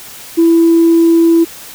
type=tone; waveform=sine; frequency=332.7 Hz; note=E4; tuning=16 cents sharp; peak=-4 dBFS; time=0.37-1.45 s; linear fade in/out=20 ms; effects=tanh soft clip ceiling -1 dBFS + white hiss -32 dBFS RMS until 1.74 s